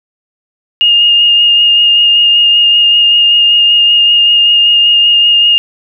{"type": "tone with vibrato", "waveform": "sine", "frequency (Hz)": 2838, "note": "F7", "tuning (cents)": 27, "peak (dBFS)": -4, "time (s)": [0.81, 5.58], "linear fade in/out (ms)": 0, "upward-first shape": "sine", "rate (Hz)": 5.2, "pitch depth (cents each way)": 13, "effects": []}